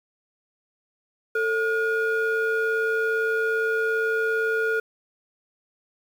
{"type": "ring-modulated tone", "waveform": "triangle", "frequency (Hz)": 493.9, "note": "B4", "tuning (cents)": 0, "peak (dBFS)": -16, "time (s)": [1.35, 4.8], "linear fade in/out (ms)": 5, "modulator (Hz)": 939, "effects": ["8-bit"]}